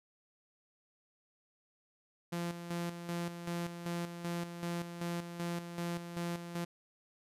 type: tone with tremolo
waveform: sawtooth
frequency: 172 Hz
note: F3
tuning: 26 cents flat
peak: -31 dBFS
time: 2.32-6.65 s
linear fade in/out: 10 ms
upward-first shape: square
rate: 2.6 Hz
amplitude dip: 60%
effects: resampled to 32000 Hz